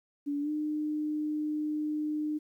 sine tone with pitch glide, 287.5 to 303 Hz, D4 to D#4, -37 to -46 cents, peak -29 dBFS, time 0.26-2.39 s, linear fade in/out 20 ms, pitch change +91 cents, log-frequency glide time 0.41-0.5 s, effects 11-bit

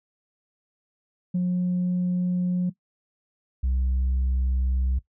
sine tone pair in turn, 179.7 / 64.2 Hz, F3 / C2, +50 / -32 cents, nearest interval octave + tritone, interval 1782 cents, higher first, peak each -19 dBFS, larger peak neither, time 1.34-2.7 / 3.63-4.99 s, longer neither, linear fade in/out 10 ms, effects noise-tail reverb RT60 0.1 s tail -17 dB re dry + tanh soft clip ceiling -19 dBFS

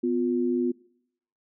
sine tone pair together, 250 / 353.6 Hz, B3 / F4, +21 / +22 cents, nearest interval tritone, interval 601 cents, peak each -25 dBFS, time 0.03-0.72 s, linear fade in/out 10 ms, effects noise-tail reverb RT60 0.7 s tail -22 dB re dry

